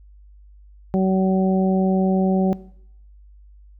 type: harmonic tone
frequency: 189.1 Hz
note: F#3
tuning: 38 cents sharp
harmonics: 1 / 2 / 3 / 4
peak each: -17 / -23 / -27 / -29 dBFS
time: 0.94-2.53 s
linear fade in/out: 0 ms
effects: noise-tail reverb RT60 0.7 s tail -19 dB re dry + added 50 Hz sine -44 dBFS peak until 3.79 s

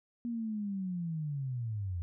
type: linear sweep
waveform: sine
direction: down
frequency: 239.8 to 83 Hz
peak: -33 dBFS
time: 0.25-2.02 s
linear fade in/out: 0 ms
effects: none

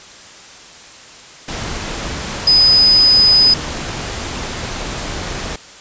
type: tone in noise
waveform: sine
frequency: 5010 Hz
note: D#8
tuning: 11 cents sharp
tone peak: -7 dBFS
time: 2.47-3.54 s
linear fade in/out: 5 ms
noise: pink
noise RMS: -24 dBFS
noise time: 1.48-5.56 s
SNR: +14 dB
effects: white hiss -38 dBFS RMS until 5.8 s + resampled to 16000 Hz

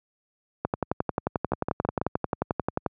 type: two click trains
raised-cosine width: 1 ms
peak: -10 / -12 dBFS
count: 26 / 4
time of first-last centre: 0.65-2.862 / 1.52-2.015 s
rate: 11.3 / 6.06 Hz
effects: high-pass 80 Hz 12 dB/octave

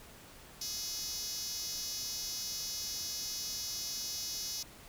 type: tone with high-pass filter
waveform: 5% pulse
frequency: 422.1 Hz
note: G#4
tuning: 28 cents sharp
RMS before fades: -39 dBFS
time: 0.61-4.63 s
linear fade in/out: 5 ms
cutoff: 5700 Hz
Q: 3
effects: pink hiss -54 dBFS RMS until 4.88 s

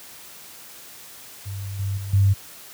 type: tone with level steps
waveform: sine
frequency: 98.5 Hz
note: G2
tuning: 9 cents sharp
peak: -28 / -22 / -28 / -13 dBFS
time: 1.45-2.34 s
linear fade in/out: 20 ms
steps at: 1.79 / 1.97 / 2.13 s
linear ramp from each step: 5 ms
effects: white hiss -43 dBFS RMS until 2.73 s + high-pass 60 Hz 12 dB/octave

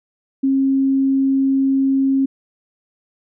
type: tone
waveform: sine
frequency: 270 Hz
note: C#4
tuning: 45 cents flat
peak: -13 dBFS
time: 0.43-2.26 s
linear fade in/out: 10 ms
effects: none

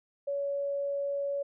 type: tone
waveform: sine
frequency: 563 Hz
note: C#5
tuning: 27 cents sharp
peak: -29 dBFS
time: 0.27-1.43 s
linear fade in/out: 10 ms
effects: none

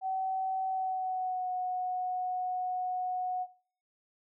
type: tone with pitch glide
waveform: sine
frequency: 760 to 733.3 Hz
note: F#5 to F#5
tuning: +46 to -16 cents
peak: -30 dBFS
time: 0.01-3.47 s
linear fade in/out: 50 ms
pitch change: -62 cents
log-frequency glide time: 0.67-1.5 s
effects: noise-tail reverb RT60 0.5 s tail -20 dB re dry

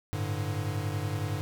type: chord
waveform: square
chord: G suspended second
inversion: none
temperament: equal with one note detuned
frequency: 99.19 / 110 / 146.83 Hz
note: G2 / A2 / D3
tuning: +21 / 0 / 0 cents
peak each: -33 / -36 / -36 dBFS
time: 0.13-1.41 s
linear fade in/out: 0 ms
effects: none

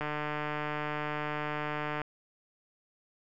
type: click train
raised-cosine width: 0.5 ms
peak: -19 dBFS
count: 302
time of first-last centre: 0.01-2.017 s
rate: 150 Hz
effects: none

